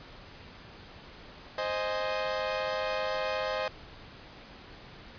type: chord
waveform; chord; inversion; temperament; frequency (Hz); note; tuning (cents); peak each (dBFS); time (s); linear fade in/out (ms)
sawtooth; Ab major; first; equal; 523.3 / 622.3 / 830.6; C5 / Eb5 / Ab5; 0 / 0 / 0; -29 / -29 / -34; 1.58-3.68; 2
effects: pink hiss -49 dBFS RMS until 5.18 s + resampled to 11025 Hz